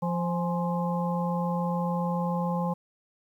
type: harmonic tone with a mistuned harmonic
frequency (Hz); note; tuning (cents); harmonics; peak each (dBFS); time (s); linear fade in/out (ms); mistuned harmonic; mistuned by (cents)
174.61; F3; 0; 1 / 3 / 5 / 6; -27 / -33 / -33 / -36; 0.02-2.74; 10; 5; -69
effects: 10-bit